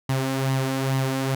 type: tone with flanger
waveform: sawtooth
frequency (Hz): 133.4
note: C3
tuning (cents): +34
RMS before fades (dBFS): -24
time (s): 0.09-1.35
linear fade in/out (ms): 5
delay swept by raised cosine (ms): 0.99 to 3.69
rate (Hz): 2.3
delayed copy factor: +0.5
effects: none